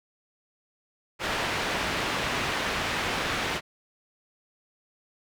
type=low-pass noise; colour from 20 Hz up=white; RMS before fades=-29 dBFS; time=1.19-3.61 s; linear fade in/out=50 ms; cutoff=2500 Hz; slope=12 dB/octave; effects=none